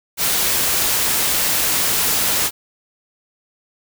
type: noise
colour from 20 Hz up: white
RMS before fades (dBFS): -18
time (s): 0.17-2.51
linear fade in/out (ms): 50
effects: none